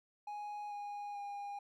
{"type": "tone with pitch steps", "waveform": "triangle", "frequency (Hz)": [830.6, 820.6, 810.7], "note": ["G#5", "G#5", "G#5"], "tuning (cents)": [0, -21, -42], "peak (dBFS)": -39, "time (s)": [0.27, 1.59], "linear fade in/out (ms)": 5, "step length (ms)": 440, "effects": []}